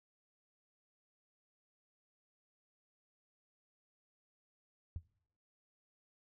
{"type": "tone with exponential decay", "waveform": "sine", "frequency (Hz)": 85, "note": "F2", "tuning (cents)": -46, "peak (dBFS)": -34, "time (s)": [4.96, 5.03], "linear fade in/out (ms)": 0, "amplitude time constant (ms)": 15, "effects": ["noise-tail reverb RT60 0.7 s tail -23 dB re dry"]}